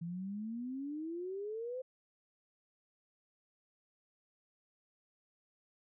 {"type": "exponential sweep", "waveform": "sine", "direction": "up", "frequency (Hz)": [164.81, 523.3], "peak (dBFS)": -38, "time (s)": [0.01, 1.82], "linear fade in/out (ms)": 10, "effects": []}